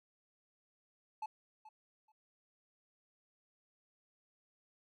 triangle tone with echo, 866 Hz, A5, 28 cents flat, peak -36 dBFS, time 1.22-1.26 s, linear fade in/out 5 ms, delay 430 ms, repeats 2, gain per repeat -15 dB, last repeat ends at 2.12 s, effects none

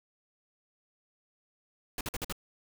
pink noise bursts, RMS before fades -35 dBFS, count 5, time 1.98-2.325 s, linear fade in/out 2 ms, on 29 ms, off 50 ms, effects none

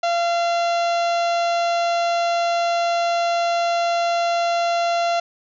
harmonic tone, 686 Hz, F5, 31 cents flat, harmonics 1 / 2 / 3 / 4 / 5 / 6 / 7 / 8 / 9 / 10, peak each -18 / -28 / -35 / -32 / -36 / -34 / -43 / -43 / -41 / -47 dBFS, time 0.03-5.2 s, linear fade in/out 5 ms, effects none

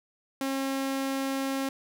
sawtooth tone, 270 Hz, C#4, 45 cents flat, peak -24 dBFS, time 0.41-1.69 s, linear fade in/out 2 ms, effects none

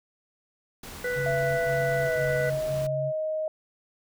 pink noise, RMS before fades -41 dBFS, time 0.83-2.87 s, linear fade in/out 5 ms
harmonic tone, 493.9 Hz, B4, in tune, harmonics 1 / 3 / 4, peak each -28 / -32 / -34 dBFS, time 1.04-2.5 s, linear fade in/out 5 ms
sine tone bursts, 138.59 Hz, C#3, in tune, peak -30 dBFS, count 4, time 1.14-3.127 s, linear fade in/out 50 ms, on 460 ms, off 49 ms
sine tone with pitch glide, 670 to 625.1 Hz, E5 to D#5, +28 to +8 cents, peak -26 dBFS, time 1.26-3.48 s, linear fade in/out 2 ms, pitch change -120 cents, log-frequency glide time 2-2.21 s
effects none

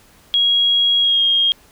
sine tone with pitch glide, 3300 to 3240 Hz, G#7 to G#7, -12 to -43 cents, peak -12 dBFS, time 0.34-1.52 s, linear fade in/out 0 ms, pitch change -31 cents, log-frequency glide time 1.01-1.23 s, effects pink hiss -50 dBFS RMS until 1.71 s

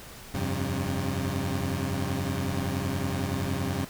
20% pulse chord, F suspended second, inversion none, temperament equal with one note detuned, 87.31 / 98 / 134.26 Hz, F2 / G2 / C3, 0 / 0 / +45 cents, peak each -27 dBFS, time 0.34-3.85 s, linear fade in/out 5 ms, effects pink hiss -45 dBFS RMS until 3.89 s

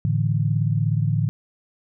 sine chord, A suspended fourth, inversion none, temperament equal with one note detuned, 110 / 146.83 / 166.15 Hz, A2 / D3 / E3, 0 / 0 / +14 cents, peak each -21 / -22 / -26 dBFS, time 0.05-1.29 s, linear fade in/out 0 ms, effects none

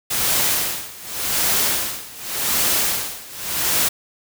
white noise with tremolo, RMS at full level -18 dBFS, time 0.1-3.89 s, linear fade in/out 10 ms, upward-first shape sine, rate 0.87 Hz, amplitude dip 90%, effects none

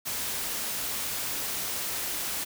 white noise, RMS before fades -32 dBFS, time 0.05-2.45 s, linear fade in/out 20 ms, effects none

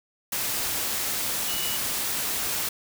sine tone in noise, 2937 Hz, F#7, 13 cents flat, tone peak -33 dBFS, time 1.48-1.77 s, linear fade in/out 5 ms, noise white, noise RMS -28 dBFS, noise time 0.32-2.69 s, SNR -8 dB, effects none

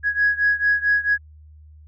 sine beating tone pair, 1663 / 1667.5 Hz, G#6 / G#6, +2 / +7 cents, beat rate 4.5 Hz, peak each -18 / -20 dBFS, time 0.03-1.18 s, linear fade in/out 50 ms, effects tanh soft clip ceiling -9 dBFS + added 76 Hz sine -43 dBFS peak until 1.87 s

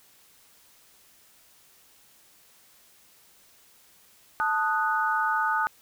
sine chord, D# diminished, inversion second, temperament equal, 880 / 1244.5 / 1480 Hz, A5 / D#6 / F#6, 0 / 0 / 0 cents, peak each -27 dBFS, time 4.4-5.67 s, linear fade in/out 0 ms, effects white hiss -58 dBFS RMS until 5.81 s

